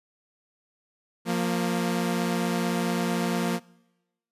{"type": "tone pair together", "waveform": "sawtooth", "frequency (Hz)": [176.05, 231.8], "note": ["F3", "A#3"], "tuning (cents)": [14, -10], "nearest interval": "perfect fourth", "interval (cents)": 476, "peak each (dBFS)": -23, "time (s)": [1.25, 3.6], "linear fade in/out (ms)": 50, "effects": ["noise-tail reverb RT60 1.0 s tail -24 dB re dry", "resampled to 32000 Hz"]}